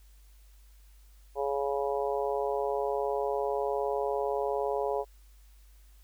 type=harmonic tone; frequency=139.8 Hz; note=C#3; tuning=15 cents sharp; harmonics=3 / 4 / 5 / 6 / 7; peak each=-31 / -33 / -35 / -37 / -38 dBFS; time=1.35-5.05 s; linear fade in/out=50 ms; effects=added 50 Hz sine -53 dBFS peak until 6.03 s + white hiss -66 dBFS RMS until 6.03 s